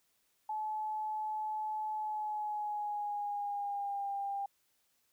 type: tone with pitch glide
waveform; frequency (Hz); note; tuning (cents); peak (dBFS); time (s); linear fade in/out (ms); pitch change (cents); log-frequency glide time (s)
sine; 860 to 797.8; A5 to G5; -40 to +30; -34; 0.49-4.46; 5; -130; 1.93-4.1
effects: white hiss -75 dBFS RMS until 5.12 s